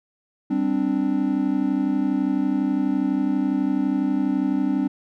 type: chord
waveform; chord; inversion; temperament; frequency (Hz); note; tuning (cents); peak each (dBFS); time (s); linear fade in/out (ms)
triangle; G suspended fourth; none; equal; 196 / 261.6 / 293.7; G3 / C4 / D4; 0 / 0 / 0; -24 / -21 / -21; 0.5-4.88; 10
effects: none